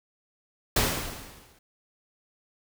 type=noise with exponential decay; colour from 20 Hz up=pink; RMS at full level=-21 dBFS; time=0.76-1.59 s; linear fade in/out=5 ms; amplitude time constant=180 ms; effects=none